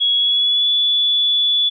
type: tone with pitch glide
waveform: sine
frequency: 3340 to 3440 Hz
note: G#7 to A7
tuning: +9 to -40 cents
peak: -13 dBFS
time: 0-1.7 s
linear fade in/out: 20 ms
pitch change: +51 cents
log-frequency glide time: 0.15-0.69 s
effects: none